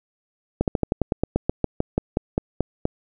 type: slowing click train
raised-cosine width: 2 ms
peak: -6 dBFS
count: 17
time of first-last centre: 0.61-2.854 s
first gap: 68 ms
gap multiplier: 1.09
effects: none